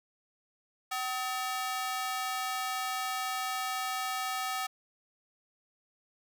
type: ring-modulated tone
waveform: sawtooth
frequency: 1018 Hz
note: C6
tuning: 48 cents flat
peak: -25 dBFS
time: 0.91-4.67 s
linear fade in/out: 10 ms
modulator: 256 Hz
effects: none